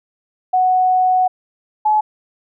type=tone pair in turn; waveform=sine; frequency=740 / 853.9 Hz; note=F#5 / G#5; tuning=0 / +48 cents; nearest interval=major second; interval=248 cents; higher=second; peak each=-11 dBFS; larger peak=neither; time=0.53-1.28 / 1.85-2.01 s; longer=first; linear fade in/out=10 ms; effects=none